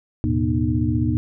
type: tone cluster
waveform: sine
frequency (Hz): 79.9 / 109.2 / 124.5 / 241.6 / 306.2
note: D#2 / A2 / B2 / B3 / D#4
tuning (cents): +47 / -13 / +14 / -38 / -28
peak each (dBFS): -24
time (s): 0.24-1.17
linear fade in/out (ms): 0
effects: none